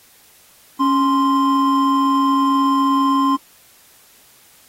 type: tone pair together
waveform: triangle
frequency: 276.4 / 1045 Hz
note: C#4 / C6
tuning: -5 / -2 cents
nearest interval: octave + major seventh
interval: 2303 cents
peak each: -14 dBFS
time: 0.79-3.37 s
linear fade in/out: 20 ms
effects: white hiss -50 dBFS RMS until 4.68 s + AAC 48 kbps